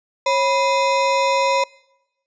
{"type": "ring-modulated tone", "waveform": "square", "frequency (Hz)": 764, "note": "G5", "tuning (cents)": -45, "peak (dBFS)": -13, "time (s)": [0.26, 1.64], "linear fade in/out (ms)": 5, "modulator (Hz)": 219, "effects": ["noise-tail reverb RT60 1.0 s tail -26 dB re dry", "resampled to 16000 Hz"]}